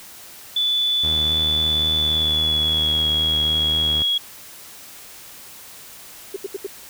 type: tone with pitch glide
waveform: sine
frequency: 3476 to 3321 Hz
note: A7 to G#7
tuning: -22 to -1 cents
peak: -17 dBFS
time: 0.56-4.18 s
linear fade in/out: 5 ms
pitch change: -79 cents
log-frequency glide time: 2.02-3.03 s
type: tone with vibrato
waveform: sawtooth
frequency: 77.78 Hz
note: D#2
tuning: in tune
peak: -23 dBFS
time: 1.03-4.03 s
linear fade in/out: 10 ms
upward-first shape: square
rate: 3.7 Hz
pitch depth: 22 cents each way
type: tone bursts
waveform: sine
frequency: 392 Hz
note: G4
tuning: in tune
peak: -23 dBFS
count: 4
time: 6.34-6.667 s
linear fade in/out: 5 ms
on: 24 ms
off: 77 ms
effects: white hiss -41 dBFS RMS until 6.89 s